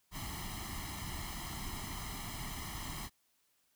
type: noise with comb filter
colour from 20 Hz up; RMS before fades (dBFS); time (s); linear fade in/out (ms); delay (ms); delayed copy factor
pink; -42; 0.11-3.1; 50; 0.98; +0.85
effects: white hiss -75 dBFS RMS until 3.75 s